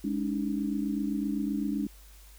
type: chord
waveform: sine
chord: Ab suspended fourth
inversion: none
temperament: equal with one note detuned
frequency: 207.7 / 283.3 / 311.1 Hz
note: Ab3 / Db4 / Eb4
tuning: 0 / +38 / 0 cents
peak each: -31 / -31 / -35 dBFS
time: 0.04-1.87 s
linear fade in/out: 5 ms
effects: added 50 Hz sine -50 dBFS peak until 2.38 s + white hiss -57 dBFS RMS until 2.38 s